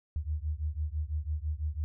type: beating tone pair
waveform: sine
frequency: 73.7 / 79.7 Hz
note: D2 / D#2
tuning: +7 / +42 cents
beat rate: 6 Hz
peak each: -33 / -34 dBFS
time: 0.16-1.84 s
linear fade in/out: 0 ms
effects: none